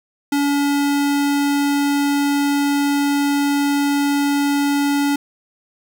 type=tone; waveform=square; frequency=284.8 Hz; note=C#4; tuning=47 cents sharp; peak=-16 dBFS; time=0.32-5.16 s; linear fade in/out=5 ms; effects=8-bit